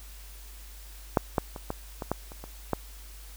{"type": "clicks", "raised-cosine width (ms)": 1, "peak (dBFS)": [-6, -9, -24, -16, -19, -12, -29, -26, -11], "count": 9, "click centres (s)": [1.172, 1.382, 1.562, 1.704, 2.022, 2.116, 2.319, 2.44, 2.733], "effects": ["added 50 Hz sine -44 dBFS peak until 3.36 s", "white hiss -51 dBFS RMS until 3.36 s"]}